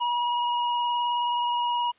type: tone with vibrato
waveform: square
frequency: 962 Hz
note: B5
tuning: 46 cents flat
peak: -24 dBFS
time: 0-1.92 s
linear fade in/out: 20 ms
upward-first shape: triangle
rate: 19 Hz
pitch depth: 16 cents each way
effects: white hiss -62 dBFS RMS until 1.98 s + resampled to 8000 Hz